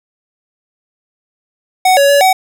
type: tone with pitch steps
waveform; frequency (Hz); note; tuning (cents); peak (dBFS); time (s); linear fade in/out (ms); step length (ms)
square; 744 / 561 / 568 / 754; F#5 / C#5 / C#5 / F#5; +9 / +21 / +42 / +32; -7; 1.85-2.33; 5; 120
effects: none

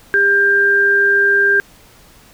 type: tone pair together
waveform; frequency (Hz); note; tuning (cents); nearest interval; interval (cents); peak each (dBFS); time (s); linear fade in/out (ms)
sine; 400 / 1591.7; G4 / G6; +35 / +26; 2 octaves; 2391; -18 / -10; 0.14-1.6; 0
effects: pink hiss -46 dBFS RMS until 2.33 s

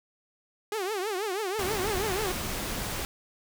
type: tone with vibrato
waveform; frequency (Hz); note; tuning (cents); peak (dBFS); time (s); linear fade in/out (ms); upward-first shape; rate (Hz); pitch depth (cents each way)
sawtooth; 400; G4; +35; -25; 0.72-2.32; 2; triangle; 6.2; 220
type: noise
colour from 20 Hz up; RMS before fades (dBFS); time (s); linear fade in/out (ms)
pink; -33; 1.59-3.05; 0
effects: none

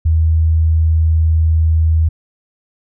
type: tone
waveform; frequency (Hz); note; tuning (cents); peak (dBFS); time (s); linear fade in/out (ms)
sine; 80.2; E2; -47; -9; 0.05-2.09; 10
effects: none

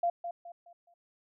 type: tone with echo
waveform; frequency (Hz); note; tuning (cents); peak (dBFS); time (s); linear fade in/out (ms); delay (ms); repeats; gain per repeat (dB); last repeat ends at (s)
sine; 691; F5; -19; -25; 0.03-0.1; 5; 210; 4; -9; 0.94
effects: none

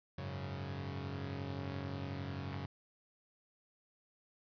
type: chord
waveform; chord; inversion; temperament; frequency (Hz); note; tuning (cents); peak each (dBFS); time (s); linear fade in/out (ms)
sawtooth; F# suspended second; none; equal; 92.5 / 103.83 / 138.59; F#2 / G#2 / C#3; 0 / 0 / 0; -39 / -44 / -39; 0.18-2.66; 5
type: clicks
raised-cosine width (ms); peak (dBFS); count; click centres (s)
0.5; -32; 2; 2.529 / 2.543
effects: resampled to 11025 Hz + 11-bit

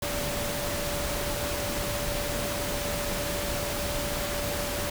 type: tone in noise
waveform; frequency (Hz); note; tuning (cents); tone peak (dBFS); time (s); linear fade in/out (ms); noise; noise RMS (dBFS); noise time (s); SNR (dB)
sine; 580; D5; -22; -34; 0.02-4.9; 5; pink; -31; 0.02-4.9; -6
effects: none

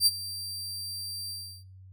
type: tone with ADSR envelope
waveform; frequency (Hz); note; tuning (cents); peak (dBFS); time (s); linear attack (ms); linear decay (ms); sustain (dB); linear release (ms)
sawtooth; 4699; D8; 0; -14; 0-1.64; 64; 36; -18; 340
effects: noise-tail reverb RT60 0.4 s tail -23 dB re dry + added 94 Hz sine -47 dBFS peak until 1.92 s

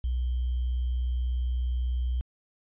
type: tone with sample-and-hold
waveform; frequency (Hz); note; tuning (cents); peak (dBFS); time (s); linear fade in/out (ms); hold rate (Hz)
sine; 61.74; B1; 0; -25; 0.04-2.21; 0; 3150
effects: resampled to 8000 Hz

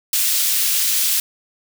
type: high-pass noise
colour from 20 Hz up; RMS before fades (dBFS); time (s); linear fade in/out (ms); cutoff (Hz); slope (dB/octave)
white; -18; 0.13-1.2; 2; 2700; 12
effects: none

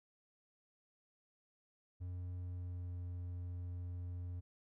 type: tone with pitch glide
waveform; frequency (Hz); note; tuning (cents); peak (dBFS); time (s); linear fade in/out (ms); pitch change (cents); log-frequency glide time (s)
triangle; 89.6 to 88.62; F2 to F2; +45 to +26; -39; 2-4.41; 20; -19; 2.42-2.94
effects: none

